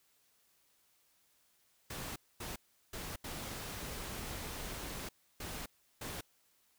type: noise bursts at uneven times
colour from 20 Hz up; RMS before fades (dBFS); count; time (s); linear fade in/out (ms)
pink; -43; 6; 1.9-2.16 / 2.4-2.56 / 2.93-3.16 / 3.24-5.09 / 5.4-5.66 / 6.01-6.21; 5
effects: white hiss -72 dBFS RMS until 6.78 s